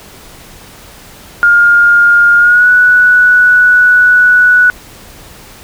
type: tone with pitch glide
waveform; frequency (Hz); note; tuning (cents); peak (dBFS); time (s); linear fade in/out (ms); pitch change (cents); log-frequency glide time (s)
sine; 1414 to 1475.8; F6 to F#6; +21 to -5; -3; 1.43-4.7; 0; +74; 2.38-2.69
effects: pink hiss -35 dBFS RMS until 5.63 s